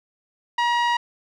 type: tone with low-pass filter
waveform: sawtooth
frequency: 954 Hz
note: A#5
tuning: 40 cents sharp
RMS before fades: -21 dBFS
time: 0.58-0.97 s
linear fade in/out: 5 ms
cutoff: 3300 Hz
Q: 0.77
effects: none